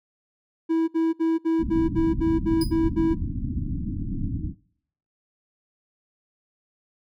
triangle tone bursts, 326.1 Hz, E4, 19 cents flat, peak -17 dBFS, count 10, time 0.69-3.148 s, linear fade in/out 20 ms, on 190 ms, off 62 ms
pink low-pass noise, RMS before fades -28 dBFS, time 1.58-4.55 s, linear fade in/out 50 ms, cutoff 310 Hz, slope 96 dB/octave
sawtooth tone with exponential decay, 4978 Hz, D#8, in tune, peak -24 dBFS, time 2.61-2.77 s, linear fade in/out 5 ms, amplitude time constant 33 ms
effects noise-tail reverb RT60 0.7 s tail -25 dB re dry

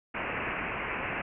white low-pass noise, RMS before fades -34 dBFS, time 0.14-1.22 s, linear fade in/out 10 ms, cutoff 2700 Hz, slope 96 dB/octave, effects none

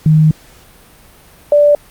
sine tone pair in turn, 155.56 / 585.7 Hz, D#3 / D5, 0 / -5 cents, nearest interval octave + major seventh, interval 2295 cents, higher second, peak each -5 dBFS, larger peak neither, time 0.06-0.31 / 1.52-1.75 s, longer first, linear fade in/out 2 ms, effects pink hiss -43 dBFS RMS until 1.9 s + Opus 48 kbps

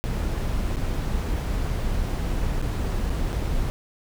brown noise with dropouts, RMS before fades -25 dBFS, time 0.04-3.7 s, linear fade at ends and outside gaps 0 ms, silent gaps 0.76-0.768 / 2.616-2.624 / 3.096-3.102 / 3.324-3.329 s, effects none

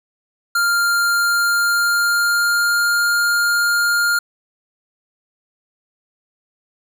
square tone with pitch glide, 1396.9 to 1408.2 Hz, F6 to F6, 0 to +14 cents, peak -15 dBFS, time 0.55-4.19 s, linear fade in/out 5 ms, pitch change +14 cents, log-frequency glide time 1.01-3.13 s, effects none

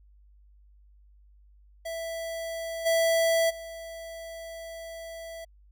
square tone with level steps, 660 Hz, E5, 2 cents sharp, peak -33 / -22 / -39 dBFS, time 1.85-5.45 s, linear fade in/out 10 ms, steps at 2.85 / 3.49 s, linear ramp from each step 20 ms, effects added 50 Hz sine -54 dBFS peak until 5.71 s

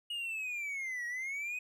triangle linear two-way sweep, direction down then up, 2887 to 1890 to 2525 Hz, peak -34 dBFS, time 0.1-1.59 s, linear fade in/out 5 ms, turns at 1.06 s, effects none

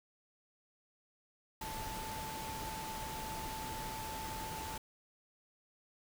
sine tone in noise, 880 Hz, A5, in tune, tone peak -43 dBFS, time 1.61-4.78 s, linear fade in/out 5 ms, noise pink, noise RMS -44 dBFS, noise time 1.61-4.78 s, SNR -2 dB, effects none

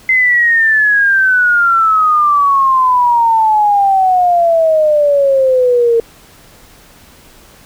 sine exponential sweep, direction down, 2071 to 457.1 Hz, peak -7 dBFS, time 0.09-6 s, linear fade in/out 2 ms, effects pink hiss -42 dBFS RMS until 7.65 s

